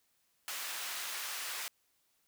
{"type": "high-pass noise", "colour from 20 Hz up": "pink", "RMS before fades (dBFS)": -40, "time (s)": [0.48, 1.68], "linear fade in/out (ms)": 0, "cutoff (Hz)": 1300, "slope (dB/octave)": 12, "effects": ["white hiss -75 dBFS RMS until 2.27 s"]}